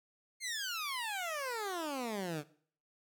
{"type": "exponential sweep", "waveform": "15% pulse", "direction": "down", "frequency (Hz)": [2167, 141.5], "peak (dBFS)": -30, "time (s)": [0.4, 2.44], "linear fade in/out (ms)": 50, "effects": ["noise-tail reverb RT60 0.5 s tail -18 dB re dry"]}